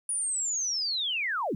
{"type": "linear sweep", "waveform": "sine", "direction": "down", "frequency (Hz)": [9750, 146.83], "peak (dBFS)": -27, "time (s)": [0.09, 1.55], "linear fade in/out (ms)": 2, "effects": ["11-bit"]}